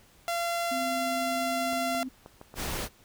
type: tone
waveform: sawtooth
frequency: 685 Hz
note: F5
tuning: 34 cents flat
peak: -24 dBFS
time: 0.28-2.03 s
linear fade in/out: 0 ms
type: tone with tremolo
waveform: sine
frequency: 259.1 Hz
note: C4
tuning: 17 cents flat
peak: -32 dBFS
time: 0.71-2.09 s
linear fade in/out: 10 ms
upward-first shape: triangle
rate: 20 Hz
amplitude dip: 30%
type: clicks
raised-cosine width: 1 ms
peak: -30 dBFS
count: 7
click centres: 1.732 / 1.949 / 2.261 / 2.414 / 2.541 / 2.626 / 2.699 s
type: noise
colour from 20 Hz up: pink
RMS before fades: -33 dBFS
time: 2.55-2.89 s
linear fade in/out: 50 ms
effects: pink hiss -59 dBFS RMS until 3.04 s